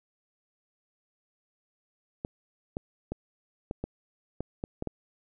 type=clicks; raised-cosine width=2 ms; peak=-19 dBFS; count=9; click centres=2.249 / 2.769 / 3.12 / 3.711 / 3.84 / 4.406 / 4.639 / 4.824 / 4.873 s; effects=none